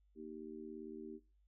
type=harmonic tone; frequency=77.78 Hz; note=D#2; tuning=in tune; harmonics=3 / 4 / 5; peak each=-51 / -51 / -50 dBFS; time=0.15-1.2 s; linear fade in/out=50 ms; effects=noise-tail reverb RT60 0.3 s tail -19 dB re dry + added 50 Hz sine -69 dBFS peak until 1.47 s